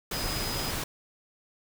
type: tone in noise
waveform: sine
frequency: 5000 Hz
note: D#8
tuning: 8 cents sharp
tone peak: -36 dBFS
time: 0.13-0.71 s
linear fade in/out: 5 ms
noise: pink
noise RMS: -32 dBFS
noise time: 0.11-0.84 s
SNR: -7 dB
effects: none